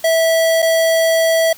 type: tone with dropouts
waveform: square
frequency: 654 Hz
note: E5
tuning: 14 cents flat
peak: -12 dBFS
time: 0.04-1.53 s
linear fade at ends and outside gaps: 5 ms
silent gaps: 0.621-0.625 s
effects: white hiss -40 dBFS RMS until 1.57 s